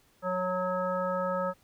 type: harmonic tone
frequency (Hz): 183.4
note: F#3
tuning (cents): -15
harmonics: 1 / 3 / 5 / 7 / 9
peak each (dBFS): -36 / -30 / -37 / -33 / -43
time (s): 0.22-1.54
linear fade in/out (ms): 50
effects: pink hiss -65 dBFS RMS until 1.63 s